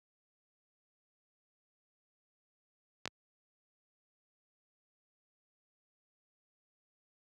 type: clicks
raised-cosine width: 0.2 ms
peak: -19 dBFS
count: 2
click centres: 3.056 / 3.076 s
effects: high-pass 80 Hz 12 dB/octave